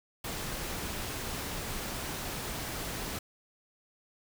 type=noise; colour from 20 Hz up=pink; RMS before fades=-37 dBFS; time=0.24-3.19 s; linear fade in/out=5 ms; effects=none